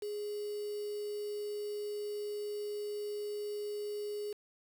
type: tone with quantisation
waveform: sine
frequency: 415.3 Hz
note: G#4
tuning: in tune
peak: -36 dBFS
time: 0.02-4.33 s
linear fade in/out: 5 ms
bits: 8
effects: none